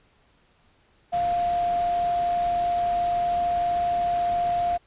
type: tone in noise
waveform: sine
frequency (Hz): 700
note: F5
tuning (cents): +4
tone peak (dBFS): -21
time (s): 1.12-4.78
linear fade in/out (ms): 20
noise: pink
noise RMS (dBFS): -39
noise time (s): 1.12-4.78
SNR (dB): +15
effects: pink hiss -62 dBFS RMS until 4.86 s + resampled to 8000 Hz